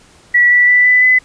sine tone with pitch steps, 1943 / 1959.9 / 1977 / 1994.2 / 2012 Hz, B6 / B6 / B6 / B6 / B6, -29 / -14 / +1 / +16 / +32 cents, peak -6 dBFS, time 0.34-1.19 s, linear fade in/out 10 ms, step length 170 ms, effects pink hiss -46 dBFS RMS until 1.24 s + resampled to 22050 Hz

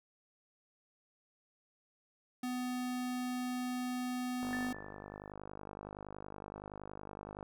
square tone, 250 Hz, B3, 21 cents sharp, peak -36 dBFS, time 2.43-4.73 s, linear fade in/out 5 ms
click train, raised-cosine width 1 ms, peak -31 dBFS, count 153, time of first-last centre 4.43-7.428 s, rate 50.7 Hz
sine tone with exponential decay, 1759 Hz, A6, 1 cent flat, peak -37 dBFS, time 4.53-5.32 s, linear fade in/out 1 ms, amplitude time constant 170 ms
effects none

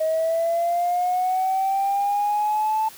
sine linear sweep, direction up, 629 to 880 Hz, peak -18 dBFS, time 0-2.89 s, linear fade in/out 10 ms, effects tanh soft clip ceiling -15 dBFS + white hiss -44 dBFS RMS until 2.97 s

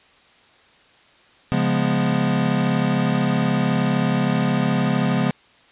square chord, C# dominant seventh, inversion none, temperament equal, 138.59 / 174.61 / 207.7 / 246.9 Hz, C#3 / E#3 / G#3 / B3, 0 / 0 / 0 / 0 cents, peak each -24 dBFS, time 1.52-5.31 s, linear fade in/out 0 ms, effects white hiss -53 dBFS RMS until 5.71 s + resampled to 8000 Hz

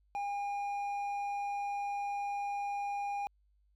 sine tone with hard clipping, 809 Hz, G#5, 46 cents flat, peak -35 dBFS, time 0.15-3.27 s, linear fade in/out 0 ms, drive 5 dB, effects added 50 Hz sine -67 dBFS peak until 3.75 s

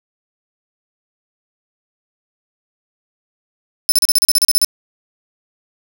20% pulse tone bursts, 5274 Hz, E8, in tune, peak -4 dBFS, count 12, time 3.89-4.646 s, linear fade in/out 0 ms, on 30 ms, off 36 ms, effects 7-bit

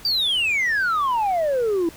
sine exponential sweep, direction down, 4763 to 322.2 Hz, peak -16 dBFS, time 0.05-1.89 s, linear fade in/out 2 ms, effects tanh soft clip ceiling -17 dBFS + pink hiss -44 dBFS RMS until 1.96 s

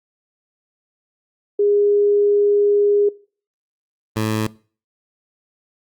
sine / 15% pulse tone pair in turn, 409.7 / 109.05 Hz, G#4 / A2, -24 / -15 cents, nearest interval octave + major seventh, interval 2291 cents, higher first, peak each -13 / -12 dBFS, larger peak second, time 1.59-3.09 / 4.16-4.47 s, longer first, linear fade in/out 5 ms, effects noise-tail reverb RT60 0.4 s tail -21 dB re dry + Opus 48 kbps

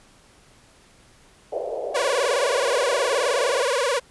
white band-pass noise, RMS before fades -29 dBFS, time 1.52-3.62 s, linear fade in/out 5 ms, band 420 to 670 Hz, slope 48 dB/octave
sawtooth tone with vibrato, 523.3 Hz, C5, in tune, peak -16 dBFS, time 1.94-4 s, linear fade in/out 20 ms, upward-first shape sine, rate 19 Hz, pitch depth 180 cents each way
effects pink hiss -54 dBFS RMS until 4.1 s + resampled to 24000 Hz

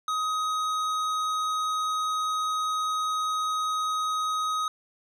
triangle tone with hard clipping, 1259 Hz, D#6, 20 cents sharp, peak -27 dBFS, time 0.08-4.68 s, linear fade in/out 2 ms, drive 15 dB, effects none

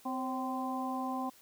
harmonic tone with a mistuned harmonic, 258.5 Hz, C4, 21 cents flat, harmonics 1 / 2 / 3 / 4, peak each -36 / -45 / -38 / -39 dBFS, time 0.05-1.3 s, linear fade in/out 10 ms, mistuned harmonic 2, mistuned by +73 cents, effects white hiss -60 dBFS RMS until 1.41 s

